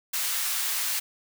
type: high-pass noise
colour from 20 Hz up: white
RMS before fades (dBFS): -28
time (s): 0.13-1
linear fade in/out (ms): 10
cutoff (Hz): 1100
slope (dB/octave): 12
effects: none